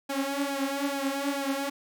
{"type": "tone with flanger", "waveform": "sawtooth", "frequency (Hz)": 277.4, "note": "C#4", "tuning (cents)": 1, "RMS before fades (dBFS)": -30, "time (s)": [0.09, 1.7], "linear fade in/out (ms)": 10, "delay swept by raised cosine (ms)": [1.2, 6], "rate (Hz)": 2.3, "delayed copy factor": 0.8, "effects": []}